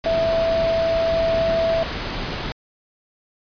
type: tone in noise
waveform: sine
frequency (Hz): 659.3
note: E5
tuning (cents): 0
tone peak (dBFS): -17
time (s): 0.06-1.83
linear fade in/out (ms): 0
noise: pink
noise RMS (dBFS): -27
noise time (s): 0.04-2.52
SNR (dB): +7
effects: resampled to 11025 Hz